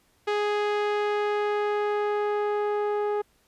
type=tone with low-pass filter sweep; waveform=sawtooth; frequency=415.6 Hz; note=G#4; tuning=1 cent sharp; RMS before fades=-26 dBFS; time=0.27-3.22 s; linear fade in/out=10 ms; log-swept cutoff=3400 to 1000 Hz; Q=0.75; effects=pink hiss -65 dBFS RMS until 3.47 s + resampled to 32000 Hz